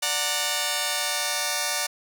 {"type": "chord", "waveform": "5% pulse", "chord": "D augmented", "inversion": "none", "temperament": "just", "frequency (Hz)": [587.3, 734.2, 917.7], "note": ["D5", "F#5", "A#5"], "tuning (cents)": [0, -14, -27], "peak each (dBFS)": -17, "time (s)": [0.02, 1.87], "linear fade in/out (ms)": 10, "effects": []}